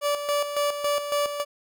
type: tone with tremolo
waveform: 30% pulse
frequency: 580 Hz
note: D5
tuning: 22 cents flat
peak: -19 dBFS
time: 0.01-1.45 s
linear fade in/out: 50 ms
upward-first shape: square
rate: 3.6 Hz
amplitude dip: 60%
effects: none